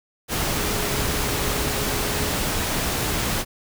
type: tone in noise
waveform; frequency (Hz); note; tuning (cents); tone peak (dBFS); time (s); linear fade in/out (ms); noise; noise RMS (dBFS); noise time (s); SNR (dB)
sine; 416.7; G#4; +6; -33; 0.54-2.35; 50; pink; -24; 0.28-3.45; -12
effects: none